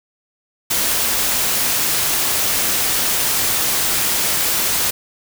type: noise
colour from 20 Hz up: white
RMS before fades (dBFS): -18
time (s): 0.7-4.91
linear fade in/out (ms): 10
effects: none